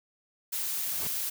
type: noise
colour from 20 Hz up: blue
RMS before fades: -32 dBFS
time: 0.52-1.3 s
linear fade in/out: 10 ms
type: noise with exponential growth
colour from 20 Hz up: pink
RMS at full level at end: -37 dBFS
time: 0.67-1.07 s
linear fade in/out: 0 ms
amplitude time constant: 86 ms
effects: high-pass 100 Hz 12 dB/octave